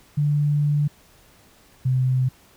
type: tone pair in turn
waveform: sine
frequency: 146.83 / 128.91 Hz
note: D3 / C3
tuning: 0 / -25 cents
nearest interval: major second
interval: 225 cents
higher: first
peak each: -17 dBFS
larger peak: neither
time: 0.17-0.88 / 1.85-2.29 s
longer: first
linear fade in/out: 10 ms
effects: pink hiss -54 dBFS RMS until 2.56 s